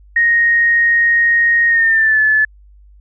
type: tone with pitch glide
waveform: sine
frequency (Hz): 1867 to 1731.9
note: A#6 to A6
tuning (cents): +2 to -28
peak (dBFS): -9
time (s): 0.16-2.45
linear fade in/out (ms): 5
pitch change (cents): -130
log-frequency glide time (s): 1.68-2.2
effects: added 50 Hz sine -41 dBFS peak until 3 s